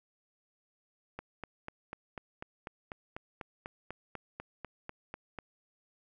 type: click train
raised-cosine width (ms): 0.5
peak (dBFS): -25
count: 18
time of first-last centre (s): 1.19-5.388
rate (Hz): 4.05
effects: none